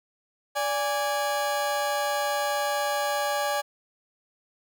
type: tone pair together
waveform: 30% pulse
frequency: 581 / 825.7 Hz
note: D5 / G#5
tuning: -19 / -10 cents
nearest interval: tritone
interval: 609 cents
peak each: -25 dBFS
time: 0.55-3.62 s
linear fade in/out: 20 ms
effects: none